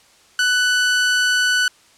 sawtooth tone, 1490 Hz, F#6, 12 cents sharp, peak -11 dBFS, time 0.39-1.68 s, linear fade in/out 2 ms, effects white hiss -52 dBFS RMS until 1.97 s + low-pass 8000 Hz 12 dB/octave

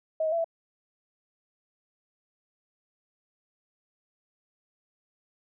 sine tone with pitch steps, 636 / 629 / 672 / 662 Hz, D#5 / D#5 / E5 / E5, +38 / +19 / +33 / +7 cents, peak -24 dBFS, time 0.2-0.444 s, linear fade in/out 5 ms, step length 61 ms, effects none

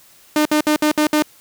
sawtooth tone bursts, 302.8 Hz, D#4, 47 cents flat, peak -9 dBFS, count 6, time 0.36-1.224 s, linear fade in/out 2 ms, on 94 ms, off 60 ms, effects white hiss -49 dBFS RMS until 1.4 s

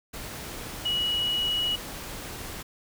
sine tone in noise, 2919 Hz, F#7, 24 cents flat, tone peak -24 dBFS, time 0.85-1.76 s, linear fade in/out 10 ms, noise pink, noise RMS -38 dBFS, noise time 0.13-2.63 s, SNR +11 dB, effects none

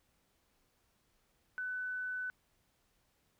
sine tone, 1500 Hz, F#6, 23 cents sharp, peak -36 dBFS, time 1.58-2.3 s, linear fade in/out 0 ms, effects pink hiss -75 dBFS RMS until 3.39 s

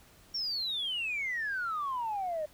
sine exponential sweep, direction down, 5588 to 594 Hz, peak -30 dBFS, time 0.34-2.46 s, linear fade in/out 10 ms, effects tanh soft clip ceiling -27 dBFS + pink hiss -59 dBFS RMS until 2.53 s

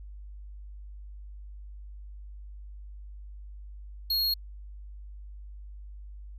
square tone, 4292 Hz, C8, 43 cents sharp, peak -25 dBFS, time 4.1-4.34 s, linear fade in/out 5 ms, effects added 50 Hz sine -41 dBFS peak until 6.38 s

